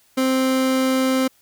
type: tone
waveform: 30% pulse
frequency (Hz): 261.6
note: C4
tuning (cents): 0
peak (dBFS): -14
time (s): 0.17-1.28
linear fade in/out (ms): 10
effects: white hiss -58 dBFS RMS until 1.41 s